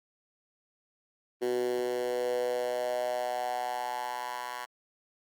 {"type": "tone with high-pass filter sweep", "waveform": "10% pulse", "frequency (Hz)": 123.47, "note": "B2", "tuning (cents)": 0, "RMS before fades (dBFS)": -32, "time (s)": [1.41, 4.66], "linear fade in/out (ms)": 20, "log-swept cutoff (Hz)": [350, 1100], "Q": 5.2, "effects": ["Opus 32 kbps"]}